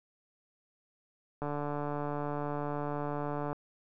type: click train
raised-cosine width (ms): 1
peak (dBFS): -22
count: 309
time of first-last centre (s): 1.42-3.53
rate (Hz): 146
effects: none